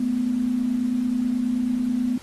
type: tone pair together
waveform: sine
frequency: 220.7 / 250 Hz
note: A3 / B3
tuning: +5 / +21 cents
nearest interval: major second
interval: 216 cents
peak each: -27 / -21 dBFS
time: 0-2.18 s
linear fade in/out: 5 ms
effects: pink hiss -47 dBFS RMS until 2.22 s + AAC 32 kbps